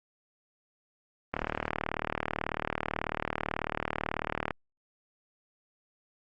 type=click train; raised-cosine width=0.5 ms; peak=-14 dBFS; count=122; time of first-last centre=1.34-4.508 s; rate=38.2 Hz; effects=Opus 24 kbps